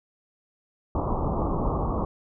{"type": "low-pass noise", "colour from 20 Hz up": "pink", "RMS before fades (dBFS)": -26, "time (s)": [0.95, 2.05], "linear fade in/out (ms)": 2, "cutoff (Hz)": 1200, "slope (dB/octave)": 96, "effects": []}